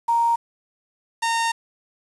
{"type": "tone pair in turn", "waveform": ["sine", "sawtooth"], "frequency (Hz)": [932.3, 918.4], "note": ["A#5", "A#5"], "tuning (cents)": [0, -26], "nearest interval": "unison", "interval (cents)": 26, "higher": "first", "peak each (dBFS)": -16, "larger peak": "neither", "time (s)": [[0.08, 0.36], [1.22, 1.52]], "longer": "second", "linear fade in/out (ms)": 10, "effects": ["resampled to 24000 Hz", "7-bit"]}